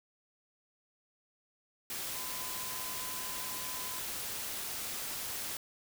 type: tone in noise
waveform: sine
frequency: 1016 Hz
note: B5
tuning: 49 cents sharp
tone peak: -47 dBFS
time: 2.15-3.99 s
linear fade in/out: 2 ms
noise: white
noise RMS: -39 dBFS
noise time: 1.9-5.57 s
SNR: -11 dB
effects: none